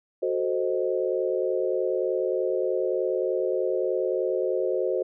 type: chord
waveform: sine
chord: F# diminished seventh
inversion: none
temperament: equal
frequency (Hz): 370 / 440 / 523.3 / 622.3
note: F#4 / A4 / C5 / Eb5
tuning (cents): 0 / 0 / 0 / 0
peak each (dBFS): -27 / -30 / -27 / -32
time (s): 0.22-5.03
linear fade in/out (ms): 10
effects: none